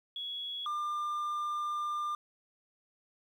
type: tone pair in turn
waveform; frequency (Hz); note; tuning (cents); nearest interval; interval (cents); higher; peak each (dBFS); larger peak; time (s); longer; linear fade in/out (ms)
sine / triangle; 3356 / 1197.5; G#7 / D6; +17 / +33; octave + tritone; 1784; first; -36 / -30; second; 0.16-0.66 / 0.66-2.15; second; 2
effects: 11-bit